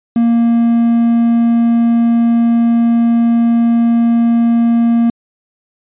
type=tone with quantisation; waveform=triangle; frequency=233.1 Hz; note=A#3; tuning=in tune; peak=-6 dBFS; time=0.16-5.1 s; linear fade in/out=2 ms; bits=6; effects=resampled to 8000 Hz